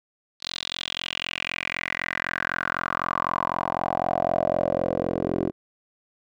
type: tone with band-pass filter sweep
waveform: 10% pulse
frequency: 43.95 Hz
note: F1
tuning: 12 cents sharp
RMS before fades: -27 dBFS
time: 0.4-5.52 s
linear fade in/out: 50 ms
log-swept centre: 4200 to 380 Hz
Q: 4.8
effects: none